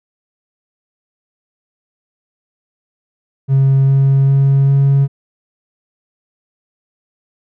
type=tone with pitch steps; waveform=triangle; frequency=135.5 / 136.44 / 137.39 / 138.35 Hz; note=C#3 / C#3 / C#3 / C#3; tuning=-39 / -27 / -15 / -3 cents; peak=-5 dBFS; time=3.48-5.08 s; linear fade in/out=50 ms; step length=400 ms; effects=tanh soft clip ceiling -3 dBFS